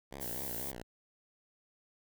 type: tone with vibrato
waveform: 5% pulse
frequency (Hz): 63.5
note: B1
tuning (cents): +49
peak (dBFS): -32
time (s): 0.11-0.83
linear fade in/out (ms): 10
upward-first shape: sine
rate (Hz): 4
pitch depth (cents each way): 170
type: noise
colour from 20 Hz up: violet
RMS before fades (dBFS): -40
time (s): 0.2-0.72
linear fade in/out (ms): 20
effects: none